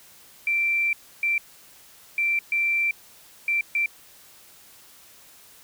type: tone bursts at uneven times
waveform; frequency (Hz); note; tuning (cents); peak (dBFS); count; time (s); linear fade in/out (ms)
sine; 2349; D7; 0; -20; 6; 0.47-0.93 / 1.23-1.38 / 2.18-2.39 / 2.52-2.91 / 3.48-3.61 / 3.75-3.86; 2
effects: white hiss -51 dBFS RMS until 5.63 s